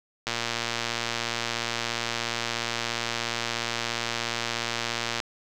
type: click train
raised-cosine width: 0.2 ms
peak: -10 dBFS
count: 578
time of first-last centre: 0.27-5.202 s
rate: 117 Hz
effects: none